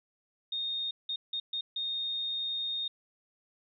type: tone bursts at uneven times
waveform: sine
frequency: 3689 Hz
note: A#7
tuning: 19 cents flat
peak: -31 dBFS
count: 5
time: 0.52-0.91 / 1.09-1.16 / 1.33-1.4 / 1.53-1.61 / 1.76-2.88 s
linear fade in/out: 5 ms
effects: none